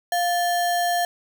sine tone with sample-and-hold, 700 Hz, F5, 4 cents sharp, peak -19 dBFS, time 0.12-1.05 s, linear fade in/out 2 ms, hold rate 2450 Hz, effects none

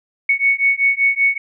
sine beating tone pair, 2217 / 2222.2 Hz, C#7 / C#7, 0 / +4 cents, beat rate 5.2 Hz, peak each -16 dBFS, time 0.29-1.38 s, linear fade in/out 5 ms, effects none

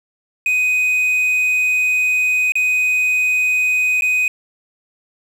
triangle tone with dropouts, 2500 Hz, D#7, 8 cents sharp, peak -12 dBFS, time 0.46-4.28 s, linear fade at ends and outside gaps 2 ms, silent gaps 2.521-2.554 / 4.01-4.021 s, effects 7-bit

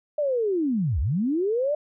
sine linear two-way sweep, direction down then up, 611 to 58.27 to 611 Hz, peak -21 dBFS, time 0.18-1.75 s, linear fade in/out 5 ms, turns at 1 s, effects none

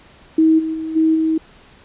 sine tone with level steps, 319.2 Hz, D#4, 44 cents sharp, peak -9 / -19 / -22 / -11 / -14 dBFS, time 0.38-1.38 s, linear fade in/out 5 ms, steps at 0.58 / 0.73 / 0.95 / 1.14 s, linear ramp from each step 20 ms, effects pink hiss -47 dBFS RMS until 1.84 s + resampled to 8000 Hz

